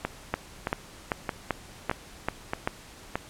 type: two click trains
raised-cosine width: 0.5 ms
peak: -10 / -12 dBFS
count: 7 / 6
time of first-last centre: 0.34-2.675 / 0.05-3.156 s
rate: 2.57 / 1.61 Hz
effects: pink hiss -48 dBFS RMS until 3.29 s + low-pass 11000 Hz 12 dB/octave